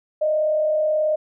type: tone with frequency modulation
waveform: sine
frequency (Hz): 616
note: D#5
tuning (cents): -17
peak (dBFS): -17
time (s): 0.21-1.16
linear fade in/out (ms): 10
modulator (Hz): 38.6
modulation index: 0.37
effects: none